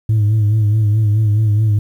sine tone with vibrato, 106.8 Hz, G#2, 49 cents sharp, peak -8 dBFS, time 0.09-1.79 s, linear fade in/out 5 ms, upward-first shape sine, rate 4.7 Hz, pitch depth 57 cents each way, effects tanh soft clip ceiling -9 dBFS + 8-bit

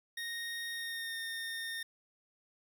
25% pulse tone with pitch glide, 1860 to 1829.1 Hz, A#6 to A#6, -4 to -33 cents, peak -34 dBFS, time 0.17-1.83 s, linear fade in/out 5 ms, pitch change -29 cents, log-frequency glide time 0.71-1.17 s, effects 10-bit

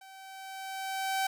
sawtooth tone with level ramp, 770 Hz, G5, 31 cents flat, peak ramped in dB -46 to -23 dBFS, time 0.01-1.27 s, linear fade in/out 5 ms, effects none

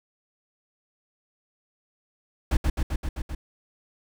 brown noise with echo, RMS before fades -20 dBFS, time 2.51-2.57 s, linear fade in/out 5 ms, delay 130 ms, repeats 6, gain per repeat -2 dB, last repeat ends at 3.35 s, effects none

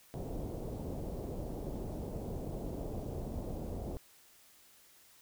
pink low-pass noise, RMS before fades -40 dBFS, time 0.14-3.97 s, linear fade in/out 0 ms, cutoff 660 Hz, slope 24 dB/octave, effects white hiss -62 dBFS RMS until 5.21 s

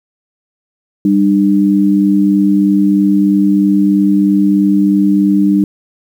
sine tone pair together, 196.9 / 300 Hz, G3 / D4, +8 / +37 cents, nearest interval perfect fifth, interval 729 cents, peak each -10 dBFS, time 1.05-5.64 s, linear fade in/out 2 ms, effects 7-bit

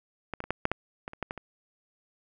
clicks, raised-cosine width 0.5 ms, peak -18 / -18 / -25 / -12 / -9 / -12 / -21 / -27 / -16 / -18 / -24 dBFS, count 11, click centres 0.337 / 0.404 / 0.44 / 0.506 / 0.654 / 0.716 / 1.079 / 1.134 / 1.227 / 1.309 / 1.377 s, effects none

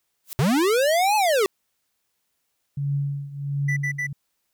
blue noise with exponential growth, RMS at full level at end -29 dBFS, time 0.24-0.33 s, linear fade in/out 0 ms, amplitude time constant 18 ms
square linear two-way sweep, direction up then down, 117.8 to 871 to 369.4 Hz, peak -18 dBFS, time 0.39-1.46 s, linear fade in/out 0 ms, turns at 1.16 s
sine tone with tremolo, 141.3 Hz, C#3, 34 cents sharp, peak -20 dBFS, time 2.77-4.13 s, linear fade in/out 5 ms, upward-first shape triangle, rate 1.4 Hz, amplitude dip 85%
triangle tone bursts, 1978 Hz, B6, 2 cents sharp, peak -22 dBFS, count 3, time 3.68-4.07 s, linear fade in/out 10 ms, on 88 ms, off 63 ms
effects white hiss -74 dBFS RMS until 4.53 s

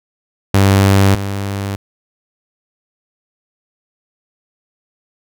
sawtooth tone pair in turn, 98 / 99.25 Hz, G2 / G2, 0 / +22 cents, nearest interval unison, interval 22 cents, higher second, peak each -4 / -15 dBFS, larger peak first, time 0.54-1.15 / 1.15-1.76 s, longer neither, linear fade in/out 5 ms, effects none

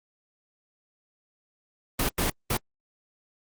pink noise bursts at uneven times, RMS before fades -25 dBFS, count 3, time 1.99-2.09 / 2.18-2.3 / 2.5-2.57 s, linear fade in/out 5 ms, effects Opus 32 kbps

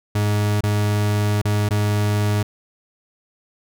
40% pulse tone with dropouts, 104.1 Hz, G#2, 5 cents sharp, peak -16 dBFS, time 0.15-2.43 s, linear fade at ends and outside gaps 5 ms, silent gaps 0.608-0.635 / 1.417-1.451 / 1.69-1.707 s, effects none

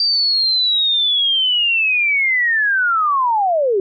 sine linear sweep, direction down, 4699 to 369.6 Hz, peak -13 dBFS, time 0-3.8 s, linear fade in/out 2 ms, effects none

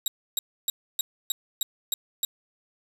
15% pulse tone bursts, 3808 Hz, A#7, 36 cents sharp, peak -16 dBFS, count 8, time 0.06-2.25 s, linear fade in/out 2 ms, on 20 ms, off 290 ms, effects resampled to 32000 Hz + 7-bit

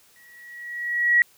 sine tone with exponential growth, 1918 Hz, A#6, 49 cents sharp, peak -12 dBFS, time 0.16-1.22 s, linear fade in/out 1 ms, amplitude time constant 230 ms, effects white hiss -57 dBFS RMS until 1.37 s

